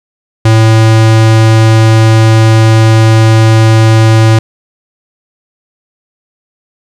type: tone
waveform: square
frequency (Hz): 111.3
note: A2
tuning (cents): +20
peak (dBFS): -3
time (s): 0.45-4.39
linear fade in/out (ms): 5
effects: low-pass 8000 Hz 12 dB/octave + 7-bit